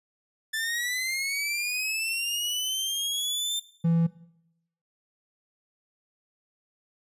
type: linear sweep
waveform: sawtooth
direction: up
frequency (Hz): 1750 to 3600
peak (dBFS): -24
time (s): 0.53-3.6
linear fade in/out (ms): 10
type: tone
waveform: triangle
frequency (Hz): 166.7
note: E3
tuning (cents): +20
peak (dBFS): -18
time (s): 3.84-4.07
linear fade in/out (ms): 10
effects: noise-tail reverb RT60 0.8 s tail -19 dB re dry + resampled to 32000 Hz